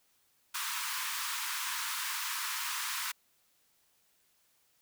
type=high-pass noise; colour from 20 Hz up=pink; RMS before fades=-36 dBFS; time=0.54-3.12 s; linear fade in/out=10 ms; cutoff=930 Hz; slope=96 dB/octave; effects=white hiss -71 dBFS RMS until 4.81 s